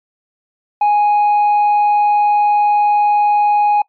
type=tone with tanh clipping; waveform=sine; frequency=830 Hz; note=G#5; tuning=1 cent flat; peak=-10 dBFS; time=0.81-3.82 s; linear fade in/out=5 ms; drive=2 dB; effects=noise-tail reverb RT60 0.1 s tail -22 dB re dry + MP3 64 kbps